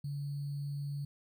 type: tone with sample-and-hold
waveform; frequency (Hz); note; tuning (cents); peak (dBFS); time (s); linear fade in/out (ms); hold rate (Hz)
sine; 142.8; D3; -48; -35; 0.04-1.05; 5; 4410
effects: none